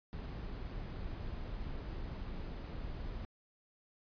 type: noise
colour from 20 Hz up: brown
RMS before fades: -42 dBFS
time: 0.13-3.25 s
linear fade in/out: 0 ms
effects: resampled to 11025 Hz